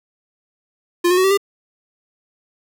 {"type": "tone with pitch steps", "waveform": "square", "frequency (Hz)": [349.2, 361.1, 373.4, 386.1, 399.3], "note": ["F4", "F#4", "F#4", "G4", "G4"], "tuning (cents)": [0, -42, 16, -26, 32], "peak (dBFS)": -13, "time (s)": [1.04, 1.375], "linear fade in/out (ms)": 10, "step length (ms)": 67, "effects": ["8-bit"]}